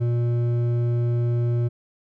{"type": "tone with hard clipping", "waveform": "sine", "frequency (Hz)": 119.4, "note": "A#2", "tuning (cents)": 42, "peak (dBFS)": -21, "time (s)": [0, 1.69], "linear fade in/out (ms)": 20, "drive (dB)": 8, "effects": []}